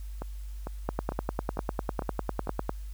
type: two click trains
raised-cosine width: 1 ms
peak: -21 / -14 dBFS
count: 6 / 19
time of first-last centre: 0.22-2.472 / 0.89-2.694 s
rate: 2.22 / 9.98 Hz
effects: added 50 Hz sine -36 dBFS peak until 2.93 s + white hiss -59 dBFS RMS until 2.93 s